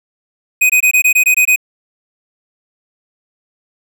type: tone bursts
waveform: square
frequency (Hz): 2500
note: D#7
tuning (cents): +8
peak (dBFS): -8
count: 9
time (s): 0.61-1.561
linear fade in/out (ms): 10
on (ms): 87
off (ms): 21
effects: none

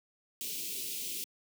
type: band-stop noise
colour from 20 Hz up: white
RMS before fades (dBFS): -38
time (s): 0.41-1.24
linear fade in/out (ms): 0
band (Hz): 450 to 2400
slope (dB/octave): 48
effects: high-pass 200 Hz 12 dB/octave

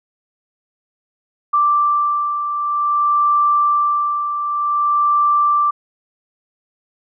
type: beating tone pair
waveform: sine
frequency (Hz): 1174.7 / 1175.23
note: D6 / D6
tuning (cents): 0 / +1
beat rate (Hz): 0.53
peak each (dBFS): -14 / -22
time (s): 1.53-5.71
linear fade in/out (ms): 10
effects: none

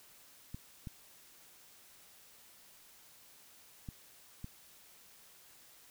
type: clicks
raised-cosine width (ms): 5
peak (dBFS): -30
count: 4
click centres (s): 0.545 / 0.872 / 3.888 / 4.444
effects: white hiss -60 dBFS RMS until 5.9 s

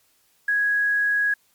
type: tone with quantisation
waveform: sine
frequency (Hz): 1661.2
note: G#6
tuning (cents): 0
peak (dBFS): -18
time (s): 0.48-1.34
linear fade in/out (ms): 5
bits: 8
effects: white hiss -63 dBFS RMS until 1.54 s + MP3 96 kbps

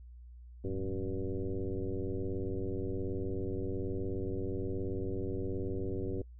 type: tone with frequency modulation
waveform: sine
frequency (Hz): 185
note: F#3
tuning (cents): 0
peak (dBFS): -32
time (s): 0.64-6.22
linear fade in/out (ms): 5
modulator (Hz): 97.2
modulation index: 2.9
effects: noise-tail reverb RT60 0.1 s tail -23 dB re dry + added 60 Hz sine -48 dBFS peak until 6.39 s

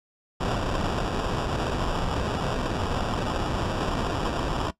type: noise with sample-and-hold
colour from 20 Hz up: pink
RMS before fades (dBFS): -27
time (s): 0.4-4.71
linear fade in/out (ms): 10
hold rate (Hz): 2100
effects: noise-tail reverb RT60 0.1 s tail -18 dB re dry + low-pass 6000 Hz 12 dB/octave

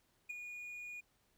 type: tone with ADSR envelope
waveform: triangle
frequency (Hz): 2445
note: D#7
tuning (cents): -31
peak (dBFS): -36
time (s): 0.29-1.01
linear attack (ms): 14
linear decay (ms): 12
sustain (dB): -7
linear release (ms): 14
effects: pink hiss -75 dBFS RMS until 1.37 s

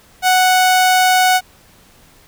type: tone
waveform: sawtooth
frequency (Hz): 740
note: F#5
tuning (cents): 0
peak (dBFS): -6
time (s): 0.22-1.41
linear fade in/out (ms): 50
effects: pink hiss -48 dBFS RMS until 2.27 s

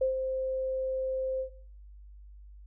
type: tone with ADSR envelope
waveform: sine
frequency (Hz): 523.3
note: C5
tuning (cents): 0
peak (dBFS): -23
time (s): 0.01-1.5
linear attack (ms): 6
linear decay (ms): 110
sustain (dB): -6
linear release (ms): 98
effects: noise-tail reverb RT60 0.5 s tail -18 dB re dry + added 50 Hz sine -47 dBFS peak until 2.66 s

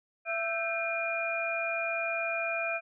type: tone cluster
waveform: sine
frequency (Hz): 670 / 1326 / 1564 / 2423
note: E5 / E6 / G6 / D#7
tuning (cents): +28 / +10 / -4 / -47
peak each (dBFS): -33 / -39 / -39 / -32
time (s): 0.25-2.81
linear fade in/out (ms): 50
effects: none

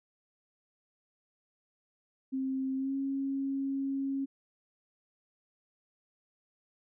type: tone with pitch glide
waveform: sine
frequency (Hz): 264.9 to 272.7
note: C4 to C#4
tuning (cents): +22 to -28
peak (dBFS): -30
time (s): 2.32-4.26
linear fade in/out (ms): 20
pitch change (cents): +50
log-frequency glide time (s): 2.76-2.95
effects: none

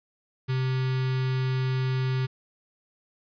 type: tone with notch filter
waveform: square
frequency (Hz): 130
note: C3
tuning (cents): -11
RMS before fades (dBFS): -26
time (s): 0.48-2.27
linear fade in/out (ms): 20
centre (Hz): 650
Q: 0.85
effects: resampled to 11025 Hz + 10-bit

